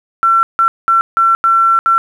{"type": "tone bursts at uneven times", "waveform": "sine", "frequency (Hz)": 1350, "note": "E6", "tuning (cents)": 41, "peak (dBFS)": -7, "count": 6, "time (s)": [[0.23, 0.43], [0.59, 0.68], [0.88, 1.01], [1.17, 1.35], [1.44, 1.79], [1.86, 1.98]], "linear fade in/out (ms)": 0, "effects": ["7-bit"]}